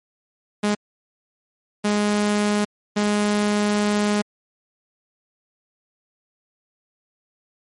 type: tone bursts at uneven times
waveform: sawtooth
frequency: 207.7 Hz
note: G#3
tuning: in tune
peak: -14 dBFS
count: 3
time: 0.63-0.75 / 1.84-2.65 / 2.96-4.22 s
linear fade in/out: 10 ms
effects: MP3 48 kbps